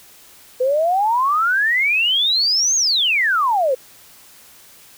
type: exponential two-way sweep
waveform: sine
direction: up then down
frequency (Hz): 493.9 to 6645 to 493.9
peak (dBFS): -14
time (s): 0.6-3.75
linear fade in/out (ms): 10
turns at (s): 2.76
effects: white hiss -46 dBFS RMS until 4.97 s